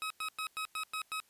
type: tone bursts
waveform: 20% pulse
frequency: 1275 Hz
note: D#6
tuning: 42 cents sharp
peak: -30 dBFS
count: 7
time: 0.02-1.201 s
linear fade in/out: 0 ms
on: 83 ms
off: 100 ms
effects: white hiss -68 dBFS RMS until 1.29 s + resampled to 32000 Hz